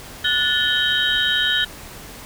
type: tone cluster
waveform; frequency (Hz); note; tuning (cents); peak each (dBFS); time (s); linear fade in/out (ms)
sine; 1463 / 1749 / 3059 / 3197 / 3786; F#6 / A6 / G7 / G7 / A#7; -20 / -11 / -43 / +33 / +26; -23; 0.24-1.65; 10
effects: pink hiss -38 dBFS RMS until 2.25 s